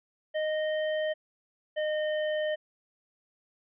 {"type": "tone pair in turn", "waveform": "square", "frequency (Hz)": [619, 613], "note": ["D#5", "D#5"], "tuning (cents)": [-9, -26], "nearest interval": "unison", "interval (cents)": 17, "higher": "first", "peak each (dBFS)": -28, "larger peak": "neither", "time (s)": [[0.34, 1.14], [1.76, 2.56]], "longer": "neither", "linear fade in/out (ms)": 20, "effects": ["resampled to 8000 Hz"]}